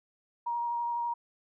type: tone with vibrato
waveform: sine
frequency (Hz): 946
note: A#5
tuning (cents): +25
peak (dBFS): -29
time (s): 0.46-1.14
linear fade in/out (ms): 10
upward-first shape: sine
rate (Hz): 12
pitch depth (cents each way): 11
effects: none